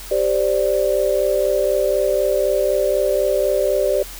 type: chord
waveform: sine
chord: G suspended fourth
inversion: none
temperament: equal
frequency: 392 / 523.3 / 587.3 Hz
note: G4 / C5 / D5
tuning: 0 / 0 / 0 cents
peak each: -21 / -20 / -18 dBFS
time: 0.11-4.03 s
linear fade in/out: 5 ms
effects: added 42 Hz sine -36 dBFS peak until 4.19 s + white hiss -36 dBFS RMS until 4.19 s